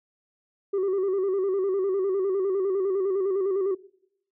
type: tone with vibrato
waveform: sine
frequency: 385.4 Hz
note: G4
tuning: 29 cents flat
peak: -20 dBFS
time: 0.73-3.75 s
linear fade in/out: 10 ms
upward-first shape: square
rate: 9.9 Hz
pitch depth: 60 cents each way
effects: noise-tail reverb RT60 0.8 s tail -23 dB re dry + tanh soft clip ceiling -21 dBFS